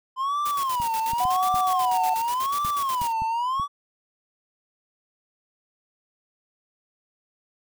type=tone with vibrato; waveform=triangle; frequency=1024 Hz; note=C6; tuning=38 cents flat; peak=-21 dBFS; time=0.16-3.68 s; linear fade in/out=50 ms; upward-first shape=sine; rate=0.9 Hz; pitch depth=240 cents each way
type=noise with tremolo; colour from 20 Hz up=white; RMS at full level=-35 dBFS; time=0.45-3.13 s; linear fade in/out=10 ms; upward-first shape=square; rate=8.2 Hz; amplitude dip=75%
type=clicks; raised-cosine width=5 ms; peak=-24 dBFS; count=8; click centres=0.801 / 1.134 / 1.253 / 1.543 / 2.649 / 3.017 / 3.22 / 3.598 s
type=tone; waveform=sine; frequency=740 Hz; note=F#5; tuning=in tune; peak=-22 dBFS; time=1.2-2.14 s; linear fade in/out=5 ms
effects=none